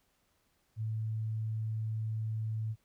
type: tone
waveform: sine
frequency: 110 Hz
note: A2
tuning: in tune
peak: -32 dBFS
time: 0.76-2.76 s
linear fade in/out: 50 ms
effects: pink hiss -74 dBFS RMS until 2.84 s